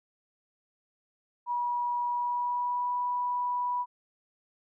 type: tone with pitch glide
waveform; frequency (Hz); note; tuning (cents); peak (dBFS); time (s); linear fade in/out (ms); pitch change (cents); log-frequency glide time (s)
sine; 967 to 981.6; B5 to B5; -37 to -11; -27; 1.46-3.86; 50; +26; 2.09-2.93
effects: none